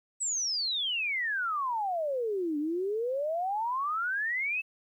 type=exponential two-way sweep; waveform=sine; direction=down then up; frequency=8050 to 288.2 to 2665 Hz; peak=-28 dBFS; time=0.2-4.62 s; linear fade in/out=20 ms; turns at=2.58 s; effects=11-bit